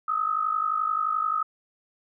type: tone pair together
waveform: sine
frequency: 1248.5 / 1300 Hz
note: D#6 / E6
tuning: +6 / -24 cents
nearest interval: minor second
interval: 70 cents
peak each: -25 / -27 dBFS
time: 0.08-1.43 s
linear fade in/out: 5 ms
effects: none